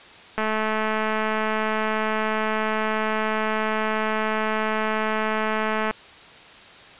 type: click train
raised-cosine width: 0.5 ms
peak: -10 dBFS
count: 1201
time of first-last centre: 0.38-5.91 s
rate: 217 Hz
effects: white hiss -45 dBFS RMS until 6.99 s + resampled to 8000 Hz